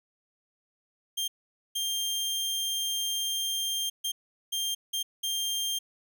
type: tone bursts at uneven times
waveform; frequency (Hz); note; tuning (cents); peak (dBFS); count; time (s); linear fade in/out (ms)
sawtooth; 3189; G7; +29; -25; 6; 1.17-1.28 / 1.75-3.9 / 4.04-4.12 / 4.52-4.75 / 4.93-5.03 / 5.23-5.79; 10
effects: none